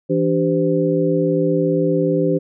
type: tone cluster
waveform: sine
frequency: 164.8 / 292 / 389.5 / 512 Hz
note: E3 / D4 / G4 / C5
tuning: 0 / -10 / -11 / -38 cents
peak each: -20 dBFS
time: 0.09-2.39 s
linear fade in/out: 20 ms
effects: none